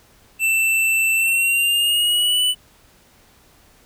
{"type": "tone with pitch glide", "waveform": "square", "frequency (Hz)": [2668, 2977], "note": ["E7", "F#7"], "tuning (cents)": [20, 10], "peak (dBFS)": -16, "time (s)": [0.39, 2.55], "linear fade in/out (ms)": 50, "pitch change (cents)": 190, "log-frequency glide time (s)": [1.15, 2.42], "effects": ["pink hiss -53 dBFS RMS until 3.85 s"]}